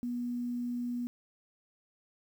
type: tone with quantisation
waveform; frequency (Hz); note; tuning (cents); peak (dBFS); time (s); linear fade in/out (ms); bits
sine; 242.5; B3; -31; -32; 0.03-1.07; 0; 10
effects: none